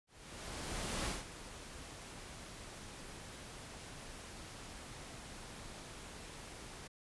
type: noise with ADSR envelope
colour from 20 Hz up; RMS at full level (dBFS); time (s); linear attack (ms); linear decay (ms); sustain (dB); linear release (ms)
pink; -38; 0.07-6.88; 1000; 170; -12; 13
effects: resampled to 24000 Hz